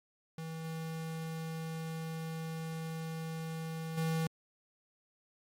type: tone with level steps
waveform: square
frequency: 161.7 Hz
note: E3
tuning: 33 cents flat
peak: -40 / -38 / -31 dBFS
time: 0.38-4.27 s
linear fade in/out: 2 ms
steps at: 0.64 / 3.97 s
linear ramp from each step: 10 ms
effects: MP3 64 kbps

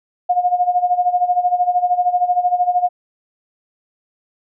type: tone with tremolo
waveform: sine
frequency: 717 Hz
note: F5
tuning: 45 cents sharp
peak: -10 dBFS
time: 0.29-2.89 s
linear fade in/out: 10 ms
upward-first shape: sine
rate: 13 Hz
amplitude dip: 80%
effects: none

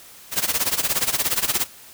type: noise with tremolo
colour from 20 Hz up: white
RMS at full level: -19 dBFS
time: 0.31-1.67 s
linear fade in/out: 50 ms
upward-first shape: sine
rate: 17 Hz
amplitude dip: 85%
effects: white hiss -45 dBFS RMS until 1.93 s

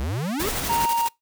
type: exponential sweep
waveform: square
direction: up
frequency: 61.7 to 457 Hz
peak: -25 dBFS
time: 0-0.49 s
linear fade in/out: 0 ms
type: noise with tremolo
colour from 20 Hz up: white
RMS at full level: -30 dBFS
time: 0.39-1.09 s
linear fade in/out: 10 ms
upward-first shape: square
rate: 12 Hz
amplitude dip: 55%
type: noise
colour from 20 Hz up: pink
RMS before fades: -29 dBFS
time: 0.4-0.86 s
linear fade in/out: 2 ms
type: tone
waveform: triangle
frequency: 931 Hz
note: A#5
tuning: 2 cents flat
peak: -18 dBFS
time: 0.69-1.08 s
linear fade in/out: 10 ms
effects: noise-tail reverb RT60 0.2 s tail -25 dB re dry

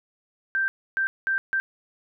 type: tone bursts at uneven times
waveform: sine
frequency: 1568 Hz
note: G6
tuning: in tune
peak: -21 dBFS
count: 4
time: 0.55-0.68 / 0.97-1.07 / 1.27-1.38 / 1.53-1.6 s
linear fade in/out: 0 ms
effects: none

